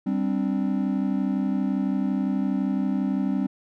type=chord; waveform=triangle; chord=G suspended fourth; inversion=none; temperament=equal; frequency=196 / 261.6 / 293.7 Hz; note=G3 / C4 / D4; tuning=0 / 0 / 0 cents; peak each=-23 / -24 / -28 dBFS; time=0.06-3.47 s; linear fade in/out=10 ms; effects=none